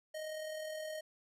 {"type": "tone with amplitude modulation", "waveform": "square", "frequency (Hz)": 622.3, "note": "D#5", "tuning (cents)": 0, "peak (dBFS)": -39, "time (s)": [0.14, 1.01], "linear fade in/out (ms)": 10, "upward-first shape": "sine", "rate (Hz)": 39.5, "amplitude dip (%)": 40, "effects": ["resampled to 32000 Hz"]}